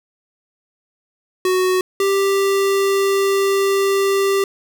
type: tone pair in turn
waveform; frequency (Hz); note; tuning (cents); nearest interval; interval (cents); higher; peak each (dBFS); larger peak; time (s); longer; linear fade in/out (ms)
square; 370 / 393.1; F#4 / G4; 0 / +5; minor second; 105; second; -15; neither; 1.45-1.81 / 2-4.44; second; 2
effects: none